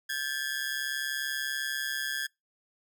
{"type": "ring-modulated tone", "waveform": "sawtooth", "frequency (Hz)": 1661.2, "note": "G#6", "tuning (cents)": 0, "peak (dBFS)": -24, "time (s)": [0.09, 2.27], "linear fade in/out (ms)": 10, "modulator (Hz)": 70.2, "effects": ["noise-tail reverb RT60 0.2 s tail -26 dB re dry"]}